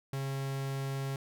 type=tone; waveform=45% pulse; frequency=136.2 Hz; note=C#3; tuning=30 cents flat; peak=-33 dBFS; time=0.13-1.16 s; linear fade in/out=2 ms; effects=none